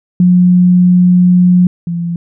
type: tone pair in turn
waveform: sine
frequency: 179.5 / 170.9 Hz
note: F3 / F3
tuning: +48 / -37 cents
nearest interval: minor second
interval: 85 cents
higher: first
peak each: -4 / -14 dBFS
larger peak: first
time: 0.2-1.67 / 1.87-2.16 s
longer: first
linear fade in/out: 2 ms
effects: none